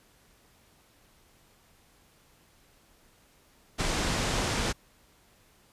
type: low-pass noise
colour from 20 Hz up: pink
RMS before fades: -29 dBFS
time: 3.78-4.73 s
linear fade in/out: 20 ms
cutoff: 8300 Hz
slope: 24 dB/octave
effects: pink hiss -62 dBFS RMS until 5.72 s + resampled to 32000 Hz